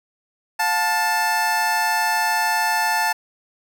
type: tone pair together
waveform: 25% pulse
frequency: 712.8 / 880 Hz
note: F5 / A5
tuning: +35 / 0 cents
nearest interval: major third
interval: 365 cents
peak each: -22 / -15 dBFS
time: 0.59-3.13 s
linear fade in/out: 10 ms
effects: none